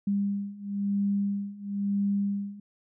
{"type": "beating tone pair", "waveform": "sine", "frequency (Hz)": [200, 201], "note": ["G3", "G3"], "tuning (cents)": [35, 44], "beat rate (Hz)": 1, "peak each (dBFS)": [-30, -28], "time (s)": [0.07, 2.6], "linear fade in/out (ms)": 5, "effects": []}